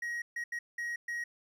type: tone bursts at uneven times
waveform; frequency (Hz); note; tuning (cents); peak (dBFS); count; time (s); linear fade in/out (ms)
triangle; 1893; A#6; +26; -32; 5; 0.02-0.22 / 0.36-0.44 / 0.52-0.59 / 0.78-0.96 / 1.08-1.24; 5
effects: none